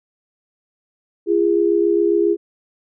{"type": "tone pair together", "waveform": "sine", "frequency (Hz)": [341.2, 408.6], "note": ["F4", "G#4"], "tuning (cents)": [-40, -28], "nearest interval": "minor third", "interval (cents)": 312, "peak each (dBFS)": -16, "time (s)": [1.26, 2.37], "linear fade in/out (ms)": 50, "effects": []}